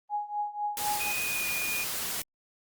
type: tone with tremolo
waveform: sine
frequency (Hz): 830.6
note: G#5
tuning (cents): 0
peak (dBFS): -26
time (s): 0.09-1.13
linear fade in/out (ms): 50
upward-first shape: triangle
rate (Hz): 4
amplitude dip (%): 90
type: noise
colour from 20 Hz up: white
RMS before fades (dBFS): -33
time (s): 0.77-2.22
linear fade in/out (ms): 2
type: tone with pitch glide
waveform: sine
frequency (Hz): 2489 to 2448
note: D#7 to D#7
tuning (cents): 0 to -29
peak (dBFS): -31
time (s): 1-1.84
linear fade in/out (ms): 5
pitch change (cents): -29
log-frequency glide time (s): 1.2-1.48
effects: Opus 32 kbps